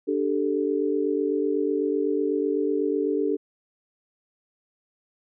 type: chord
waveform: sine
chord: D suspended fourth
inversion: none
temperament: equal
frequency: 293.7 / 392 / 440 Hz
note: D4 / G4 / A4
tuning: 0 / 0 / 0 cents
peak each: -26 / -26 / -26 dBFS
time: 0.07-3.37 s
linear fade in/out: 20 ms
effects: none